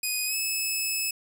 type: tone with pitch glide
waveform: 10% pulse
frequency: 2489 to 2595 Hz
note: D#7 to E7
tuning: 0 to -28 cents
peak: -18 dBFS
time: 0.03-1.11 s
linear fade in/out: 5 ms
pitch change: +72 cents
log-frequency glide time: 0.26-0.35 s
effects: 8-bit